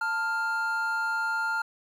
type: tone pair together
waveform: triangle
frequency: 890.4 / 1400 Hz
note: A5 / F6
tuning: +20 / +4 cents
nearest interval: minor sixth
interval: 784 cents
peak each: -30 / -25 dBFS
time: 0.01-1.62 s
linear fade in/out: 5 ms
effects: 10-bit